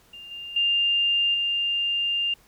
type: tone with level steps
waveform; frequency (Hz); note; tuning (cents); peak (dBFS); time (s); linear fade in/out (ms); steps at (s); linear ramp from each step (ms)
sine; 2800; F7; +4; -39 / -34 / -19 / -22; 0.13-2.34; 5; 0.31 / 0.56 / 1.34; 5
effects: pink hiss -58 dBFS RMS until 2.47 s